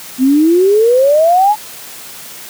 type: exponential sweep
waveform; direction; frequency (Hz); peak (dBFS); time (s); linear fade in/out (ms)
sine; up; 250.6 to 868; -6; 0.18-1.56; 50
effects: white hiss -31 dBFS RMS until 2.49 s + high-pass 100 Hz 12 dB/octave